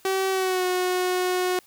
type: tone with pitch glide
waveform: sawtooth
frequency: 382.6 to 364.7 Hz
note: G4 to F#4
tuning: -42 to -25 cents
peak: -18 dBFS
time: 0.05-1.59 s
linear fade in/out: 2 ms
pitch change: -83 cents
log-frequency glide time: 0.3-0.65 s
effects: white hiss -56 dBFS RMS until 1.66 s